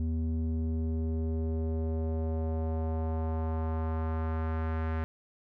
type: tone with low-pass filter sweep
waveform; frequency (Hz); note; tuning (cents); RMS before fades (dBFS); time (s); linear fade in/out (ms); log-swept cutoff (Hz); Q
square; 80.2; E2; -47; -31; 0-5.04; 0; 230 to 1700; 1.6
effects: none